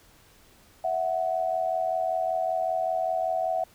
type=tone pair together; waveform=sine; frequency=655.8 / 741 Hz; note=E5 / F#5; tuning=-9 / +2 cents; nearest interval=major second; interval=211 cents; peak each=-27 dBFS; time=0.84-3.64 s; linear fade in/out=5 ms; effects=pink hiss -57 dBFS RMS until 3.74 s